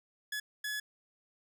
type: tone bursts at uneven times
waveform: sawtooth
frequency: 1700 Hz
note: G#6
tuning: 40 cents sharp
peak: -31 dBFS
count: 2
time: 0.32-0.4 / 0.64-0.8 s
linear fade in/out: 5 ms
effects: none